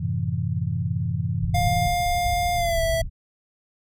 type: chord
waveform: sine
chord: F# half-diminished seventh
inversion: none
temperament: equal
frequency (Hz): 92.5 / 110 / 130.81 / 164.81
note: F#2 / A2 / C3 / E3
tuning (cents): 0 / 0 / 0 / 0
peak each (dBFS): -28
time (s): 0-1.88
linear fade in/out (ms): 10
type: low-pass noise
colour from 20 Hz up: pink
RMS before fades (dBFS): -28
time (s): 1.4-3.1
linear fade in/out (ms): 50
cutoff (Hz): 130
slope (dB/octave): 24
type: tone with pitch glide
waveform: square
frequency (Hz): 705 to 657.8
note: F5 to E5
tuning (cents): +16 to -4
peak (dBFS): -22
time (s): 1.54-3.02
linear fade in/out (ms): 10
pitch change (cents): -120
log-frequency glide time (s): 2.55-2.81
effects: none